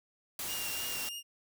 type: noise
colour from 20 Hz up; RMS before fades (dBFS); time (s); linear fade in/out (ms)
white; -38; 0.39-1.09; 2
type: tone with vibrato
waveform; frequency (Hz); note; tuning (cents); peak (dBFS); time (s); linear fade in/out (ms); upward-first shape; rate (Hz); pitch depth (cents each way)
sawtooth; 2799; F7; +3; -36; 0.46-1.23; 50; triangle; 3.2; 33
effects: none